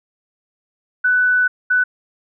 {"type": "tone bursts at uneven times", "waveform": "sine", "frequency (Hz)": 1493, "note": "F#6", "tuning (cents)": 15, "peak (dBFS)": -12, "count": 2, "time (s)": [[1.04, 1.48], [1.7, 1.84]], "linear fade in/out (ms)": 10, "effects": []}